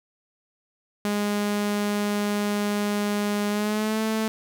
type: tone with pitch glide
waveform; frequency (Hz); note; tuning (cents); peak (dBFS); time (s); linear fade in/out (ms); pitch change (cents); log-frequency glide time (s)
sawtooth; 206.2 to 219.7; G#3 to A3; -12 to -2; -19; 1.05-4.28; 0; +110; 3.49-4.01
effects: none